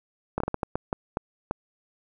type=slowing click train; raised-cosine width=1 ms; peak=-12 dBFS; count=10; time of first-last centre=0.38-1.511 s; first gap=23 ms; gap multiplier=1.4; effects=none